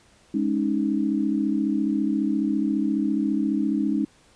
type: chord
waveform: sine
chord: Ab suspended fourth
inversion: none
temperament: just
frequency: 207.7 / 276.9 / 311.5 Hz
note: Ab3 / Db4 / Eb4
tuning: 0 / -2 / +2 cents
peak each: -25 dBFS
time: 0.34-4.05 s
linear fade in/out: 5 ms
effects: pink hiss -57 dBFS RMS until 4.35 s + resampled to 22050 Hz